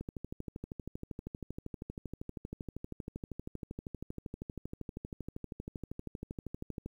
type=click train; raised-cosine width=3 ms; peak=-27 dBFS; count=88; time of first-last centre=0.01-6.86 s; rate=12.7 Hz; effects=10-bit